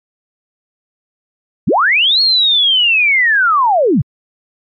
sine linear two-way sweep, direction up then down, 97.6 to 4347 to 97.6 Hz, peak -8 dBFS, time 1.67-4.02 s, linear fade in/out 10 ms, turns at 2.21 s, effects MP3 32 kbps

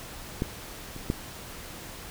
clicks, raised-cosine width 3 ms, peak -13 / -27 / -12 dBFS, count 3, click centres 0.421 / 0.964 / 1.101 s, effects pink hiss -42 dBFS RMS until 2.1 s

